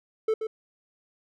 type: tone with echo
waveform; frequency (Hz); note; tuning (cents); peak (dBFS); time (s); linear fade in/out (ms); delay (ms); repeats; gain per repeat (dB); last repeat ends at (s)
triangle; 439.2; A4; -3; -19; 0.28-0.34; 5; 130; 1; -7; 0.47
effects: none